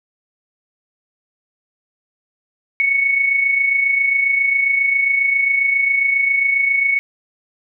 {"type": "tone with amplitude modulation", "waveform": "sine", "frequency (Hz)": 2217, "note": "C#7", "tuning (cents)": 0, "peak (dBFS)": -11, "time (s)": [2.8, 6.99], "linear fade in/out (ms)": 0, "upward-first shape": "sine", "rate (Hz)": 27.4, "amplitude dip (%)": 50, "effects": []}